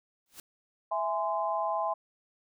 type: noise with exponential growth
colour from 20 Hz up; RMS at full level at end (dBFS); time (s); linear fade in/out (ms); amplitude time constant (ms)
white; -42; 0.26-0.4; 1; 29
type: chord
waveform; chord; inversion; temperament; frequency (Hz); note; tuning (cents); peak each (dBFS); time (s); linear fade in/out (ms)
sine; E augmented; none; equal with one note detuned; 659.3 / 830.6 / 1033.9; E5 / G#5 / B#5; 0 / 0 / -21; -32; 0.91-1.94; 10
effects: none